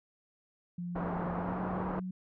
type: tone with pitch glide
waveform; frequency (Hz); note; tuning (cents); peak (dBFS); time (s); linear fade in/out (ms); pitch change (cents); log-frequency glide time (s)
sine; 175.3 to 184.44; F3 to F#3; +7 to -5; -35; 0.78-2.11; 5; +88; 1.33-1.6
type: low-pass noise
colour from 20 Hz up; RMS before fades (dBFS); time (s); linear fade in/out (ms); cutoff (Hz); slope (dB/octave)
white; -37; 0.95-2; 10; 1100; 24
effects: none